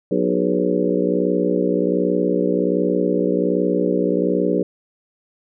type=harmonic tone with a mistuned harmonic; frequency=61.3 Hz; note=B1; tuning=12 cents flat; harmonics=3 / 4 / 5 / 6 / 7 / 8 / 9; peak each=-23 / -26 / -22 / -27 / -22 / -23 / -27 dBFS; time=0.11-4.63 s; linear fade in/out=5 ms; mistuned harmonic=7; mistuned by=-68 cents; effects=none